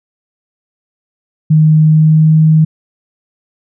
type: tone with pitch glide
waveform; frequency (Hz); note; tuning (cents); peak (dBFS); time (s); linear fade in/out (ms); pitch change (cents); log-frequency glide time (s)
sine; 155.56 to 157.28; D#3 to D#3; 0 to +19; -4; 1.5-2.65; 10; +19; 1.84-2.36
effects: none